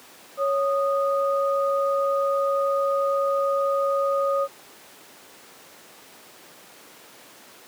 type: tone pair together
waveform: sine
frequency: 554.4 / 1236.7 Hz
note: C#5 / D#6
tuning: 0 / -11 cents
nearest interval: octave + major second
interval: 1389 cents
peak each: -21 / -25 dBFS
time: 0.37-4.48 s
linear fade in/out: 50 ms
effects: pink hiss -47 dBFS RMS until 7.67 s + high-pass 300 Hz 12 dB/octave